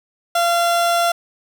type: tone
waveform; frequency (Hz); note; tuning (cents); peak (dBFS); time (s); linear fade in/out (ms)
30% pulse; 687; F5; -29; -12; 0.35-1.12; 5
effects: none